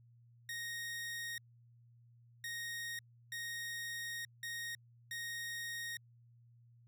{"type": "tone bursts at uneven times", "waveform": "sawtooth", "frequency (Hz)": 1864.7, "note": "A#6", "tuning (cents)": 0, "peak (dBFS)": -37, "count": 5, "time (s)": [[0.49, 1.38], [2.44, 2.99], [3.32, 4.25], [4.43, 4.75], [5.11, 5.97]], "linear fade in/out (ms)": 2, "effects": ["added 118 Hz sine -61 dBFS peak until 6.87 s"]}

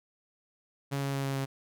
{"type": "tone with pitch steps", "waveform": "sawtooth", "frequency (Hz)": [139.3, 138.42, 137.54, 136.67, 135.8], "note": ["C#3", "C#3", "C#3", "C#3", "C#3"], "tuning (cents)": [9, -2, -13, -24, -35], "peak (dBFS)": -26, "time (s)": [0.91, 1.46], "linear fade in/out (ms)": 20, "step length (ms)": 110, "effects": []}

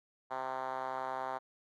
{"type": "tone with band-pass filter", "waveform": "5% pulse", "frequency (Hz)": 130.81, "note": "C3", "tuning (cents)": 0, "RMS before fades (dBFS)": -38, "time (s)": [0.3, 1.39], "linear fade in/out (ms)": 20, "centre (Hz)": 840, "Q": 2.1, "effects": ["AAC 64 kbps"]}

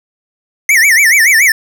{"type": "tone with vibrato", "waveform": "square", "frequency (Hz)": 2026, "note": "B6", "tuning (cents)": 44, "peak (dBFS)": -6, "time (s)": [0.69, 1.52], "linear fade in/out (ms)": 2, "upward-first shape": "sine", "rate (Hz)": 7, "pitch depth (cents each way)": 240, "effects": []}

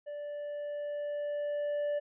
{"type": "tone with level ramp", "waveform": "triangle", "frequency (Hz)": 585, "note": "D5", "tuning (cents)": -7, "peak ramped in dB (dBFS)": [-36, -27], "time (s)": [0.06, 2], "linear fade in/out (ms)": 20, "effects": ["resampled to 8000 Hz"]}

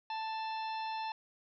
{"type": "harmonic tone with a mistuned harmonic", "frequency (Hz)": 883, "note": "A5", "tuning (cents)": 6, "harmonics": [1, 2, 3, 4, 5, 6], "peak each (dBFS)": [-36, -50, -47, -51, -51, -54], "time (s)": [0.1, 1.12], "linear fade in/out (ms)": 2, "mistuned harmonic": 5, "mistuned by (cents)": -100, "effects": []}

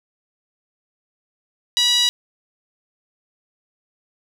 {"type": "tone with band-pass filter", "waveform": "5% pulse", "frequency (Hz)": 972, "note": "B5", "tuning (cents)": -28, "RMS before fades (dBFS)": -17, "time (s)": [1.77, 2.09], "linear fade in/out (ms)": 0, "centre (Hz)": 3700, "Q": 3.8, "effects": []}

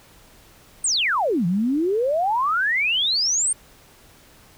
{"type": "exponential two-way sweep", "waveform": "sine", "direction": "down then up", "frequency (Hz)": [9030, 164.81, 9030], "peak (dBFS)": -18, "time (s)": [0.84, 3.53], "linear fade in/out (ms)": 5, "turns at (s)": 1.46, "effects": ["pink hiss -51 dBFS RMS until 4.57 s"]}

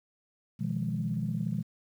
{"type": "chord", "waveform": "sine", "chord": "F half-diminished seventh", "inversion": "second", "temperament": "equal with one note detuned", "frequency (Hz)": [123.47, 157.64, 174.61, 207.7], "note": ["Cb3", "Eb3", "F3", "Ab3"], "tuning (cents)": [0, 23, 0, 0], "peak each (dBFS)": -34, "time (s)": [0.59, 1.63], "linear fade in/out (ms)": 20, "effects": ["tanh soft clip ceiling -19 dBFS", "10-bit"]}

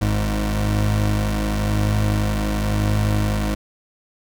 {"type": "tone pair together", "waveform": "25% pulse", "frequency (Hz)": [51.67, 104.3], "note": ["G#1", "G#2"], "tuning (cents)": [-8, 8], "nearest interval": "octave", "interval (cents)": 1216, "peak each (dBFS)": -17, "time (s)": [0.01, 3.55], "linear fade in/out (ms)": 10, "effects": []}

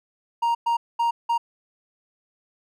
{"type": "tone bursts at uneven times", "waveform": "triangle", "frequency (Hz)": 935, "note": "A#5", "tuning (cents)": 5, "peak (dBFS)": -17, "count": 4, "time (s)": [[0.42, 0.55], [0.66, 0.77], [0.99, 1.11], [1.29, 1.38]], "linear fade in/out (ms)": 10, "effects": []}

